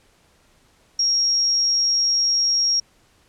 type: tone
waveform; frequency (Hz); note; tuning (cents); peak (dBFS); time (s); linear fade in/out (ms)
sine; 5590; F8; +1; -16; 0.99-2.8; 5
effects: pink hiss -58 dBFS RMS until 3.28 s + low-pass 10000 Hz 12 dB/octave